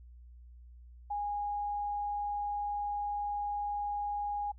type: tone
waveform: sine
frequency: 822 Hz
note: G#5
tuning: 18 cents flat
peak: -32 dBFS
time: 1.1-4.52 s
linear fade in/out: 10 ms
effects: noise-tail reverb RT60 0.1 s tail -23 dB re dry + added 60 Hz sine -50 dBFS peak until 4.58 s